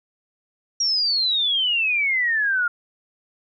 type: exponential sweep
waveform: sine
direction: down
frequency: 5690 to 1396.9 Hz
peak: -18 dBFS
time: 0.8-2.68 s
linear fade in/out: 5 ms
effects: none